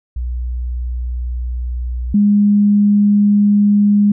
sine tone pair in turn, 61 / 205.2 Hz, B1 / G#3, -21 / -21 cents, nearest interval octave + major sixth, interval 2100 cents, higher second, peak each -18 / -8 dBFS, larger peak second, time 0.16-2.14 / 2.14-4.12 s, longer neither, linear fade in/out 5 ms, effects none

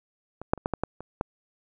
clicks, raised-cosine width 1 ms, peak -23 / -6 / -27 / -12 / -12 / -12 / -25 / -12 dBFS, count 8, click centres 0.416 / 0.535 / 0.577 / 0.659 / 0.737 / 0.836 / 1.006 / 1.211 s, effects none

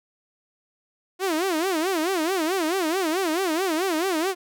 sawtooth tone with vibrato, 347.1 Hz, F4, 11 cents flat, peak -18 dBFS, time 1.19-4.35 s, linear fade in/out 50 ms, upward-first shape sine, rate 4.6 Hz, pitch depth 210 cents each way, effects none

